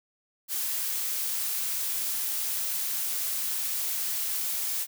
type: noise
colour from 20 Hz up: blue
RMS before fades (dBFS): -30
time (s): 0.48-4.87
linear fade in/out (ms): 50
effects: none